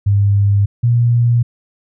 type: tone pair in turn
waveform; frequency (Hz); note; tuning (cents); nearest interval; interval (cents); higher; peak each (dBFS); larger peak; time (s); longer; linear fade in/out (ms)
sine; 100.8 / 119.11; G2 / A#2; +49 / +38; minor third; 289; second; -9 / -9; neither; 0.06-0.66 / 0.83-1.43; neither; 10
effects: none